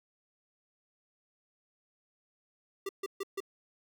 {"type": "tone bursts", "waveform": "square", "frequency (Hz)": 392, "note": "G4", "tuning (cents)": 0, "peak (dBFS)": -34, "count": 4, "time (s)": [2.86, 3.404], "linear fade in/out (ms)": 5, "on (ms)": 31, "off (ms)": 140, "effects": []}